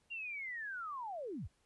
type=linear sweep; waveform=sine; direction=down; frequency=2806 to 41.2 Hz; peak=-40 dBFS; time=0.1-1.48 s; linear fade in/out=20 ms; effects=pink hiss -75 dBFS RMS until 1.65 s + resampled to 24000 Hz